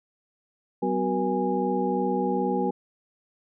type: tone cluster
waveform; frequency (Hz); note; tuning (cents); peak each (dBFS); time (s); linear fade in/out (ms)
sine; 191.6 / 254.2 / 373.8 / 477.4 / 824; G3 / C4 / F#4 / A#4 / G#5; -39 / -50 / +18 / +41 / -14; -29; 0.82-2.71; 10
effects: none